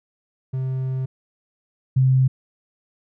triangle / sine tone pair in turn, 130.81 / 130.81 Hz, C3 / C3, 0 / 0 cents, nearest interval unison, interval 0 cents, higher neither, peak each -20 / -13 dBFS, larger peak second, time 0.53-1.06 / 1.96-2.28 s, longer first, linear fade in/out 10 ms, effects none

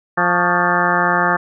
harmonic tone with a mistuned harmonic, 175.9 Hz, F3, 13 cents sharp, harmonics 1 / 2 / 3 / 4 / 5 / 6 / 7 / 8 / 9 / 10, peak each -24 / -25 / -25 / -22 / -21 / -22 / -21 / -23 / -22 / -21 dBFS, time 0.17-1.37 s, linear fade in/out 10 ms, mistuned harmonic 6, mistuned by +100 cents, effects none

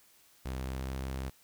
sawtooth tone with pitch glide, 65 to 66.06 Hz, C2 to C2, -11 to +17 cents, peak -31 dBFS, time 0.45-1.3 s, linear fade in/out 10 ms, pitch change +28 cents, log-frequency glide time 0.59-0.96 s, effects white hiss -63 dBFS RMS until 1.43 s

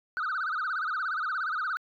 sine tone with vibrato, 1371 Hz, F6, 32 cents flat, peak -26 dBFS, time 0.17-1.77 s, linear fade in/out 0 ms, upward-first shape sine, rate 17 Hz, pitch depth 210 cents each way, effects tanh soft clip ceiling -26 dBFS

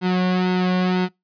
sawtooth tone with flanger, 182.8 Hz, F#3, 21 cents flat, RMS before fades -19 dBFS, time 0.01-1.09 s, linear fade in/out 50 ms, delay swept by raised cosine 1.7 to 2.35 ms, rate 2 Hz, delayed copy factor -0.75, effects noise-tail reverb RT60 0.2 s tail -26 dB re dry + resampled to 11025 Hz

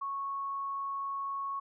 sine tone, 1104 Hz, C#6, 7 cents flat, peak -33 dBFS, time 0.01-1.6 s, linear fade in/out 10 ms, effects none

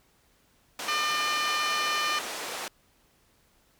pink band-pass noise, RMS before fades -36 dBFS, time 0.79-2.68 s, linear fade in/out 2 ms, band 500 to 9800 Hz, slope 12 dB/octave
harmonic tone, 602 Hz, D5, 43 cents sharp, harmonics 2 / 3 / 4 / 5 / 6 / 7 / 8 / 9 / 10, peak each -29 / -34 / -33 / -34 / -44 / -37 / -44 / -43 / -42 dBFS, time 0.88-2.19 s, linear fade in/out 5 ms
effects pink hiss -65 dBFS RMS until 3.79 s

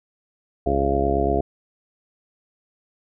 harmonic tone, 68.7 Hz, C#2, 15 cents flat, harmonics 1 / 2 / 3 / 4 / 5 / 6 / 7 / 8 / 9 / 10, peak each -25 / -31 / -32 / -28 / -27 / -24 / -35 / -31 / -34 / -23 dBFS, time 0.66-1.41 s, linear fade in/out 5 ms, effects none

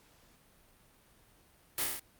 white noise with echo, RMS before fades -33 dBFS, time 1.78-1.84 s, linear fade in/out 2 ms, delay 31 ms, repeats 5, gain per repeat -2 dB, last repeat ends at 1.995 s, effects pink hiss -64 dBFS RMS until 2.19 s + Opus 48 kbps

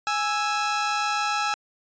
sawtooth tone pair together, 830.6 / 1319.6 Hz, G#5 / E6, 0 / +1 cents, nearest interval minor sixth, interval 801 cents, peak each -22 dBFS, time 0.07-1.54 s, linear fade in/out 0 ms, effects resampled to 16000 Hz

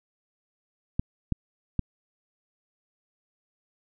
clicks, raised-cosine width 5 ms, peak -12 dBFS, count 3, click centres 0.995 / 1.323 / 1.793 s, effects none

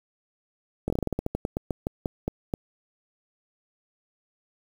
slowing click train, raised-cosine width 2 ms, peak -13 dBFS, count 18, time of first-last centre 0.88-2.539 s, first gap 21 ms, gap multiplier 1.17, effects 7-bit

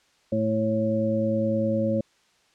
harmonic tone, 109.8 Hz, A2, 3 cents flat, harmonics 1 / 2 / 3 / 5, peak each -30 / -25 / -31 / -25 dBFS, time 0.32-2.01 s, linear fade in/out 5 ms, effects white hiss -63 dBFS RMS until 2.54 s + low-pass 6000 Hz 12 dB/octave

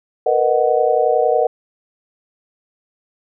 sine chord, B major seventh, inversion third, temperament just, 463 / 493.9 / 617.4 / 740.8 Hz, A#4 / B4 / D#5 / F#5, -12 / 0 / -14 / +2 cents, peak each -18 dBFS, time 0.26-1.47 s, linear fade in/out 5 ms, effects none

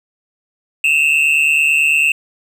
triangle tone pair together, 2587 / 2736 Hz, E7 / F7, -33 / -36 cents, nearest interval minor second, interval 97 cents, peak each -12 dBFS, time 0.84-2.12 s, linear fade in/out 2 ms, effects none

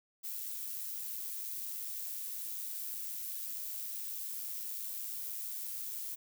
violet noise with amplitude modulation, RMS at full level -39 dBFS, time 0.23-6.16 s, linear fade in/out 20 ms, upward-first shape sine, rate 106 Hz, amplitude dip 35%, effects none

